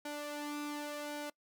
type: tone with flanger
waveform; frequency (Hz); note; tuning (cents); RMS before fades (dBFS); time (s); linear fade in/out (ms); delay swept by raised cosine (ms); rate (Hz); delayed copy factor
sawtooth; 294.2; D4; +3; -41; 0.05-1.3; 5; 1.3 to 2.6; 0.9; +0.6
effects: noise-tail reverb RT60 0.1 s tail -23 dB re dry